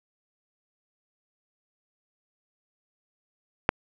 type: click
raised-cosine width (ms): 0.5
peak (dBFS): -3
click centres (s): 3.691
effects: none